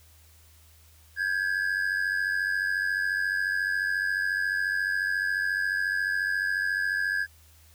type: ring-modulated tone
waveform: triangle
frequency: 1640 Hz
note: G#6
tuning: 22 cents flat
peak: -20 dBFS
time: 1.16-7.27 s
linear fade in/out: 50 ms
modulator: 47.1 Hz
effects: added 79 Hz sine -55 dBFS peak until 7.74 s + white hiss -59 dBFS RMS until 7.74 s